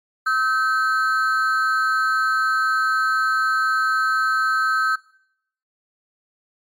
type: ring-modulated tone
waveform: triangle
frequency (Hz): 1417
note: F6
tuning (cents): +25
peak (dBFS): -12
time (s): 0.26-4.96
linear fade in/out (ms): 10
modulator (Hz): 128
effects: noise-tail reverb RT60 0.7 s tail -21 dB re dry + MP3 96 kbps